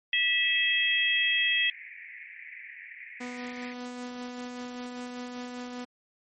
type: harmonic tone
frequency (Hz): 652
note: E5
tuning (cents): -19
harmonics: 3 / 4 / 5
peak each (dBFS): -27 / -27 / -27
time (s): 0.13-1.7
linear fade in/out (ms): 2
type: band-pass noise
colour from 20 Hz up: pink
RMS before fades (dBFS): -45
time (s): 0.42-3.74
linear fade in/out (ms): 10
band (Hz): 1800 to 2400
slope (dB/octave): 96
type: tone with tremolo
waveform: sawtooth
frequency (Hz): 246.9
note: B3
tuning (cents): 0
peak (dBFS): -31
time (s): 3.2-5.85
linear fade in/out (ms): 10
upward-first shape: sine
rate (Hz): 5.1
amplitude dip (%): 30
effects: MP3 32 kbps